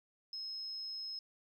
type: tone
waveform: sine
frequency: 5160 Hz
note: E8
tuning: 38 cents flat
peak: -40 dBFS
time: 0.33-1.19 s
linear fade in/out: 2 ms
effects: 12-bit